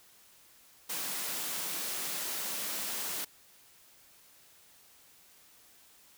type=high-pass noise; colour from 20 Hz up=white; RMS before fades=-36 dBFS; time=0.89-3.25 s; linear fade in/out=10 ms; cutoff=150 Hz; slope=48 dB/octave; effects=white hiss -60 dBFS RMS until 6.17 s